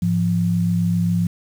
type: tone pair together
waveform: sine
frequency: 105.82 / 173.3 Hz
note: G#2 / F3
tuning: +33 / -13 cents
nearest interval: major sixth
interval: 854 cents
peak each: -22 / -17 dBFS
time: 0.02-1.27 s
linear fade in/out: 5 ms
effects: 7-bit